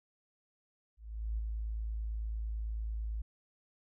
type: tone with ADSR envelope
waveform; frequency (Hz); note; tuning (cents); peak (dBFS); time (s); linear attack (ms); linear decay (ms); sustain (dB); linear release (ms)
sine; 54.5; A1; -16; -31; 0.97-3.22; 410; 21; -3; 8
effects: none